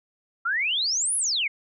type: exponential two-way sweep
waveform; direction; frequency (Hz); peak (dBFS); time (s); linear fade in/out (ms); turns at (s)
sine; up then down; 1318.5 to 11020 to 2078; -22; 0.45-1.48; 10; 1.16
effects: none